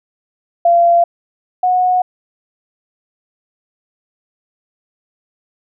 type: tone pair in turn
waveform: sine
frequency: 687 / 731 Hz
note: F5 / F#5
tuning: -29 / -21 cents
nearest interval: minor second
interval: 108 cents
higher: second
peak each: -7 / -10 dBFS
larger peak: first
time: 0.65-1.04 / 1.63-2.02 s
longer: neither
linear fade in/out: 5 ms
effects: none